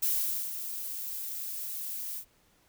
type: noise with ADSR envelope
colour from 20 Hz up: violet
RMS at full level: -27 dBFS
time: 0.02-2.25 s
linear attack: 12 ms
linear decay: 470 ms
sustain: -10 dB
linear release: 81 ms
effects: pink hiss -66 dBFS RMS until 2.68 s